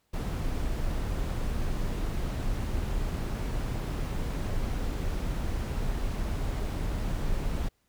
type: noise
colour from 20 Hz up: brown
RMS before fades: -30 dBFS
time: 0.13-7.69 s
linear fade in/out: 10 ms
effects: pink hiss -73 dBFS RMS until 7.88 s